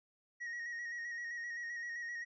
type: tone with vibrato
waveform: triangle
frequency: 1889 Hz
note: A#6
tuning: 22 cents sharp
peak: -38 dBFS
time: 0.4-2.25 s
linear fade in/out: 20 ms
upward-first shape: square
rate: 7.7 Hz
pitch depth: 28 cents each way
effects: resampled to 16000 Hz